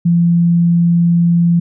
sine tone, 171 Hz, F3, 36 cents flat, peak -8 dBFS, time 0.05-1.6 s, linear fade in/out 10 ms, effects none

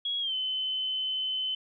sine tone with pitch glide, 3322 to 3046 Hz, G#7 to F#7, 0 to +50 cents, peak -28 dBFS, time 0.05-1.55 s, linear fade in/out 5 ms, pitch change -150 cents, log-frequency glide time 0.2-0.34 s, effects none

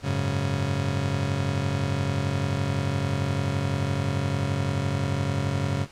35% pulse chord, F# suspended second, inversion none, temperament just, 92.5 / 104.06 / 138.75 Hz, F#2 / G#2 / C#3, 0 / +4 / +2 cents, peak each -28 / -28 / -25 dBFS, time 0.02-5.87 s, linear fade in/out 50 ms, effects pink hiss -49 dBFS RMS until 5.91 s + low-pass 7000 Hz 12 dB/octave

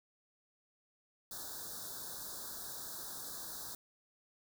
white band-stop noise, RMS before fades -45 dBFS, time 1.31-3.75 s, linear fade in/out 2 ms, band 1700 to 3600 Hz, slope 96 dB/octave, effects none

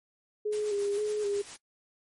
sine tone with vibrato, 413.1 Hz, G#4, 9 cents flat, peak -27 dBFS, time 0.45-1.42 s, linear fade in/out 10 ms, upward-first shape square, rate 1.9 Hz, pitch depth 36 cents each way
white noise with tremolo, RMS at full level -43 dBFS, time 0.52-1.57 s, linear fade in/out 10 ms, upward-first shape sine, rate 7.3 Hz, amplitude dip 50%
effects noise-tail reverb RT60 0.1 s tail -21 dB re dry + MP3 48 kbps

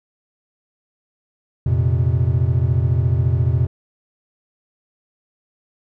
triangle chord, F suspended fourth, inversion none, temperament equal, 87.31 / 116.54 / 130.81 Hz, F2 / Bb2 / C3, 0 / 0 / 0 cents, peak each -17 dBFS, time 1.66-3.67 s, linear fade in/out 5 ms, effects none

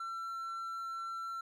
triangle tone, 1349 Hz, E6, 40 cents sharp, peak -36 dBFS, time 0-1.41 s, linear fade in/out 5 ms, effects none

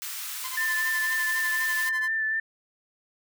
white high-pass noise, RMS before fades -35 dBFS, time 0.02-1.89 s, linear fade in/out 0 ms, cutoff 1100 Hz, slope 24 dB/octave
sawtooth tone with tremolo, 1032 Hz, C6, 24 cents flat, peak -29 dBFS, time 0.44-2.08 s, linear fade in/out 0 ms, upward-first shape triangle, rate 12 Hz, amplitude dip 100%
sine tone with vibrato, 1769 Hz, A6, 9 cents sharp, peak -24 dBFS, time 0.57-2.4 s, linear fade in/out 5 ms, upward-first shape sine, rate 4 Hz, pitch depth 19 cents each way
effects none

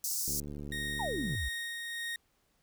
pink high-pass noise, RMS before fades -34 dBFS, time 0.04-0.4 s, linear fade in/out 2 ms, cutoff 5100 Hz, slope 48 dB/octave
click train, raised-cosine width 3 ms, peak -30 dBFS, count 79, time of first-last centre 0.28-1.35 s, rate 72.9 Hz
30% pulse tone with tremolo, 1862 Hz, A#6, 2 cents flat, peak -32 dBFS, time 0.72-2.16 s, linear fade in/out 2 ms, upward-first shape sine, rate 1.6 Hz, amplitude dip 30%
sine exponential sweep, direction down, 987.8 to 53.7 Hz, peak -33 dBFS, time 0.99-1.49 s, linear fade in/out 10 ms
effects pink hiss -73 dBFS RMS until 2.62 s

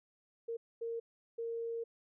sine tone bursts at uneven times, 461.7 Hz, A#4, 17 cents flat, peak -36 dBFS, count 3, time 0.48-0.57 / 0.81-1 / 1.38-1.84 s, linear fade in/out 10 ms, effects none

